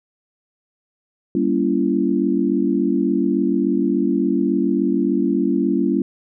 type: chord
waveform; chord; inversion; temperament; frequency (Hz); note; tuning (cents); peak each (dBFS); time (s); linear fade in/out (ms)
sine; G diminished seventh; none; just; 196 / 235.2 / 282.2 / 338.7; G3 / Bb3 / Db4 / Fb4; 0 / +16 / +31 / +47; -22 / -22 / -20 / -21; 1.35-6.02; 2
effects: none